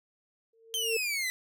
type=tone with exponential growth; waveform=sine; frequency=452.7 Hz; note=A4; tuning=49 cents sharp; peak=-26 dBFS; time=0.53-0.97 s; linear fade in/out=5 ms; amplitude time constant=94 ms
type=exponential sweep; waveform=sawtooth; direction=down; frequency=3157 to 1975.5 Hz; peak=-26 dBFS; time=0.74-1.3 s; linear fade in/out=0 ms
effects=none